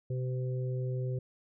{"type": "harmonic tone", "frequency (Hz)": 127.7, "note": "C3", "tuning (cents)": -42, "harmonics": [1, 3, 4], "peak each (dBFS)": [-31, -41, -43], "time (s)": [0.1, 1.19], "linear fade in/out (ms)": 5, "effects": []}